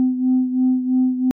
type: beating tone pair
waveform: sine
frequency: 255.1 / 258.1 Hz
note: C4 / C4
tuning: -44 / -23 cents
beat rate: 3 Hz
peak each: -15 / -21 dBFS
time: 0-1.31 s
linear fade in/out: 0 ms
effects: tanh soft clip ceiling -9 dBFS